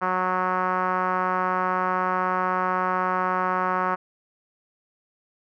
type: tone with low-pass filter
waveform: 5% pulse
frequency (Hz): 183.9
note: F#3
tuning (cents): -10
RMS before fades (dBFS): -24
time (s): 0.01-3.96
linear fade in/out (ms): 20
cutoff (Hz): 1200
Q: 2.6
effects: none